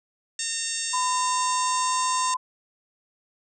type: harmonic tone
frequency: 912 Hz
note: A#5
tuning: 38 cents flat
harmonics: 2 / 3 / 4 / 5 / 6 / 7 / 8 / 9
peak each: -38 / -38 / -36 / -38 / -35 / -34 / -34 / -32 dBFS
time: 0.39-2.34 s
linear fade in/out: 2 ms
type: tone with pitch glide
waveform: sine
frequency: 1007 to 1015.8 Hz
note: B5 to B5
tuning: +33 to +48 cents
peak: -23 dBFS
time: 0.93-2.37 s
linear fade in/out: 10 ms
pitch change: +15 cents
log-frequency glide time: 1.58-2.02 s
effects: none

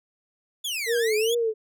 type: exponential two-way sweep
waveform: sawtooth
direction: down then up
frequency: 3520 to 1568 to 3520 Hz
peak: -24 dBFS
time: 0.64-1.35 s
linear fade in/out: 10 ms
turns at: 0.97 s
type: tone with vibrato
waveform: sine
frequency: 450 Hz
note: A4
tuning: 39 cents sharp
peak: -21 dBFS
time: 0.86-1.54 s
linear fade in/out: 50 ms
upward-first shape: triangle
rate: 2.5 Hz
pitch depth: 110 cents each way
effects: none

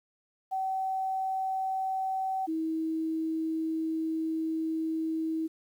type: tone pair in turn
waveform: sine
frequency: 763 / 320.8 Hz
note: G5 / E4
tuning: -47 / -47 cents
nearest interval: octave + minor third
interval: 1500 cents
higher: first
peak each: -28 dBFS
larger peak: neither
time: 0.51-2.47 / 2.47-5.48 s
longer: second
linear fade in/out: 20 ms
effects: 10-bit

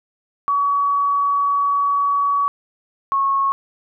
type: tone pair in turn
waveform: sine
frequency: 1132 / 1096.6 Hz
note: C#6 / C#6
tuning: +36 / -19 cents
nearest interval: minor second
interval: 55 cents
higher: first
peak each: -15 dBFS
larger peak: neither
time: 0.48-2.48 / 3.12-3.52 s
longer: first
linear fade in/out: 0 ms
effects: none

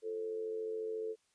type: tone with amplitude modulation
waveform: sine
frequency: 440.3 Hz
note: A4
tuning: 1 cent sharp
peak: -33 dBFS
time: 0.02-1.16 s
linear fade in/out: 50 ms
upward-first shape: sine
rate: 94.1 Hz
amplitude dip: 60%
effects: white hiss -75 dBFS RMS until 1.34 s + resampled to 22050 Hz

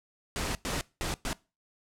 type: noise bursts at uneven times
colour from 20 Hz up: pink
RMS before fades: -32 dBFS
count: 4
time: 0.36-0.55 / 0.65-0.81 / 1.01-1.14 / 1.25-1.33 s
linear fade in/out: 0 ms
effects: noise-tail reverb RT60 0.3 s tail -22 dB re dry + low-pass 10000 Hz 12 dB/octave

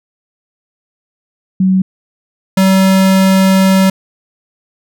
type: tone pair in turn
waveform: sine / square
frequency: 188.2 / 190.83 Hz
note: F#3 / G3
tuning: +30 / -46 cents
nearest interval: unison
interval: 24 cents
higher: second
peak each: -7 dBFS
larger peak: neither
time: 1.6-1.82 / 2.57-3.9 s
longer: second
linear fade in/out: 5 ms
effects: none

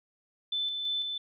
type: tone with tremolo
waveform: sine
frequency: 3520 Hz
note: A7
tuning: in tune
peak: -28 dBFS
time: 0.52-1.18 s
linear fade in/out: 5 ms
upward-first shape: square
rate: 3 Hz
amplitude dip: 35%
effects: none

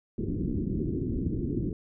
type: low-pass noise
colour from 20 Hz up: white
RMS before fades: -30 dBFS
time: 0.18-1.73 s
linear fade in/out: 2 ms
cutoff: 360 Hz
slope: 48 dB/octave
effects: none

